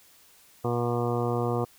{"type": "harmonic tone", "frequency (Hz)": 120, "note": "B2", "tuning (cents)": -49, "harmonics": [1, 2, 3, 4, 5, 6, 7, 8, 9, 10], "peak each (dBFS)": [-29, -33, -32, -30, -42, -34, -42, -40, -38, -39], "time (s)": [0.64, 1.65], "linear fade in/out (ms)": 10, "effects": ["white hiss -57 dBFS RMS until 1.78 s"]}